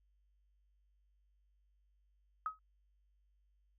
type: tone with exponential decay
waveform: sine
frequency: 1270 Hz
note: D#6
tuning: 35 cents sharp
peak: -31 dBFS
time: 2.46-2.59 s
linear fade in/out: 1 ms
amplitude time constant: 27 ms
effects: added 50 Hz sine -70 dBFS peak until 3.78 s